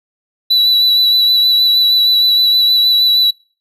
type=tone with vibrato; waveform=triangle; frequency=3951 Hz; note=B7; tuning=in tune; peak=-7 dBFS; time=0.5-3.31 s; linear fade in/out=10 ms; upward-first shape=sine; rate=6.4 Hz; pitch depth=19 cents each way; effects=noise-tail reverb RT60 0.4 s tail -26 dB re dry